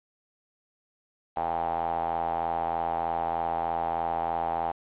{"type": "tone with band-pass filter", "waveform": "square", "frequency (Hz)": 41.61, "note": "E1", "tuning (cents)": 17, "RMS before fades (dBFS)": -29, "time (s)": [1.36, 4.72], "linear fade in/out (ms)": 10, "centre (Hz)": 790, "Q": 8.4, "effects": ["resampled to 8000 Hz", "9-bit"]}